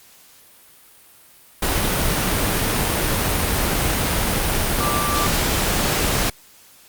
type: tone in noise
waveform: sine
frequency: 1174.7 Hz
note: D6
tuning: in tune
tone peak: -22 dBFS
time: 4.8-5.27 s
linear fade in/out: 5 ms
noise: pink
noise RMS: -20 dBFS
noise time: 1.62-6.3 s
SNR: -5 dB
effects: white hiss -49 dBFS RMS until 6.88 s + Opus 48 kbps